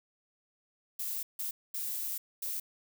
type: noise bursts at uneven times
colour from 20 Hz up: violet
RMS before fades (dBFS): -36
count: 4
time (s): 0.99-1.23 / 1.39-1.51 / 1.74-2.18 / 2.42-2.6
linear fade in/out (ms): 5
effects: none